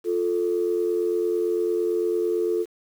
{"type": "tone pair together", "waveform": "sine", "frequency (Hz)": [351.1, 440], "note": ["F4", "A4"], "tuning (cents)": [9, 0], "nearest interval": "major third", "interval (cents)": 391, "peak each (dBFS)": -23, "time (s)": [0.04, 2.66], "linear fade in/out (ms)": 50, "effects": ["tanh soft clip ceiling -13 dBFS", "8-bit"]}